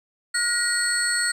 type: tone cluster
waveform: sine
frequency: 1435 / 1892 / 4363 / 8190 Hz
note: F6 / A#6 / C#8 / C9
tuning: +47 / +25 / -28 / -38 cents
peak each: -25 dBFS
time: 0.34-1.32 s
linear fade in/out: 10 ms
effects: tanh soft clip ceiling -14 dBFS + 9-bit